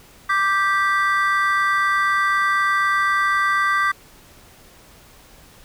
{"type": "chord", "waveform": "triangle", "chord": "G major", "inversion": "second", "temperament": "just", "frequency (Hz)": [1176, 1568, 1960], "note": ["D6", "G6", "B6"], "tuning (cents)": [2, 0, -14], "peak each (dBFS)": [-17, -20, -21], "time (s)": [0.29, 3.92], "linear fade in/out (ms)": 10, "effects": ["pink hiss -48 dBFS RMS until 5.64 s"]}